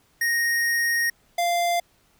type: tone pair in turn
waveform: square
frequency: 1864.7 / 694 Hz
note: A#6 / F5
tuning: 0 / -11 cents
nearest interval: octave + perfect fourth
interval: 1711 cents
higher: first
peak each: -21 dBFS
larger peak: neither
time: 0.21-1.1 / 1.38-1.8 s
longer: first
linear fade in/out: 5 ms
effects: pink hiss -62 dBFS RMS until 2.19 s